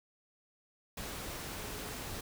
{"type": "tone in noise", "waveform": "sine", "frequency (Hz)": 426.3, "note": "G#4", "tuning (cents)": 45, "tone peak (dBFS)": -52, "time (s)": [1.59, 1.98], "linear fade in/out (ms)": 5, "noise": "pink", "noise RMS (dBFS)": -42, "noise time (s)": [0.97, 2.21], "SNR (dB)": -13, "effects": []}